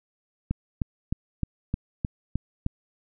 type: click train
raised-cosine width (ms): 5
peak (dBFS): -13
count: 8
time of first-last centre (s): 0.51-2.664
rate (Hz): 3.25
effects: none